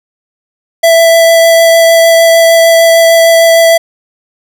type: tone with vibrato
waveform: square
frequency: 663 Hz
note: E5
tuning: 10 cents sharp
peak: -3 dBFS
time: 0.83-3.78 s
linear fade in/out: 10 ms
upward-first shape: triangle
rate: 6.6 Hz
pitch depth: 10 cents each way
effects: none